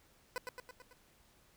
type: tone with echo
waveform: 15% pulse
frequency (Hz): 500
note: B4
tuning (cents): +21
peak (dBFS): -30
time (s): 0.36-0.38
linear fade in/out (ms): 0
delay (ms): 110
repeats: 5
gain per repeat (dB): -4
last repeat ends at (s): 0.93
effects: pink hiss -67 dBFS RMS until 1.56 s